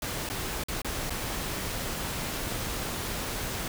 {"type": "noise with dropouts", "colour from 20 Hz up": "pink", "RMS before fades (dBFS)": -33, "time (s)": [0.02, 3.68], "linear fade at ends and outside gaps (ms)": 2, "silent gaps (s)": [[0.29, 0.299], [0.637, 0.684], [0.818, 0.846], [1.097, 1.104]], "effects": []}